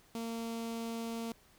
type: tone with notch filter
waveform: sawtooth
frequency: 229.2 Hz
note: A#3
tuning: 29 cents flat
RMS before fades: -39 dBFS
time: 0.15-1.32 s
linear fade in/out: 0 ms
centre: 1700 Hz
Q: 1.7
effects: pink hiss -64 dBFS RMS until 1.58 s